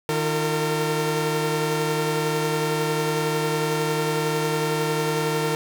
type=tone cluster; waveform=sawtooth; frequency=155.5 / 348 / 455.5 Hz; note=D#3 / F4 / A#4; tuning=-1 / -6 / -40 cents; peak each=-22 / -27 / -20 dBFS; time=0.09-5.55 s; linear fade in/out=0 ms; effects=none